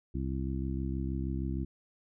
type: harmonic tone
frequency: 66.4 Hz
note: C2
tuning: 26 cents sharp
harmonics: 1 / 2 / 3 / 4 / 5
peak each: -34 / -37 / -39 / -40 / -41 dBFS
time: 0.14-1.65 s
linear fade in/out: 10 ms
effects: none